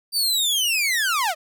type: linear sweep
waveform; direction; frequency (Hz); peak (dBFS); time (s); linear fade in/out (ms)
sawtooth; down; 4699 to 590; -16; 0.12-1.35; 50
effects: none